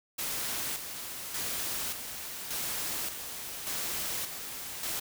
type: noise with tremolo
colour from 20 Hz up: white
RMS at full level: -34 dBFS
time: 0.18-5 s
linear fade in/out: 10 ms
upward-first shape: square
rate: 0.86 Hz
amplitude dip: 50%
effects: none